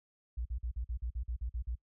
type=tone bursts; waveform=sine; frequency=59 Hz; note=A#1; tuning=22 cents sharp; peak=-33 dBFS; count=11; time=0.37-1.755 s; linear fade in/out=10 ms; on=85 ms; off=45 ms; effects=noise-tail reverb RT60 0.1 s tail -23 dB re dry